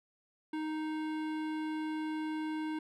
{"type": "tone with hard clipping", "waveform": "sine", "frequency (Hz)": 311.1, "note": "D#4", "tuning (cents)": 0, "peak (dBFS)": -36, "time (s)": [0.53, 2.79], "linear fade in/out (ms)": 5, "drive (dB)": 16, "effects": []}